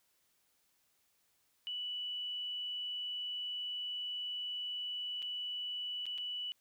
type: tone with dropouts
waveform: sine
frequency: 2960 Hz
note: F#7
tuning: in tune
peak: -37 dBFS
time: 1.67-6.52 s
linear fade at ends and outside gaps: 0 ms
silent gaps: 5.221-5.226 / 6.056-6.065 / 6.178-6.183 s
effects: white hiss -75 dBFS RMS until 6.6 s